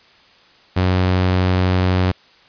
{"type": "tone", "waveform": "sawtooth", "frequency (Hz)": 92, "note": "F#2", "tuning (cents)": -9, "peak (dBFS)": -10, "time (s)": [0.76, 2.12], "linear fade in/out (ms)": 10, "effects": ["white hiss -50 dBFS RMS until 2.48 s", "resampled to 11025 Hz"]}